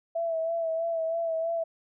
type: tone with vibrato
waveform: sine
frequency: 659.3 Hz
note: E5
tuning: in tune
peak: -26 dBFS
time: 0.15-1.64 s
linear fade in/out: 10 ms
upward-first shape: sine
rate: 3.1 Hz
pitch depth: 35 cents each way
effects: none